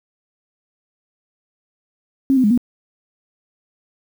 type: tone with pitch steps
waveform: sine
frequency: 269.6 / 257 / 208.2 / 243.2 Hz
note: C#4 / C4 / G#3 / B3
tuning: -48 / -31 / +5 / -26 cents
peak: -11 dBFS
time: 2.3-2.576 s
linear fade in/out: 0 ms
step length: 69 ms
effects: 7-bit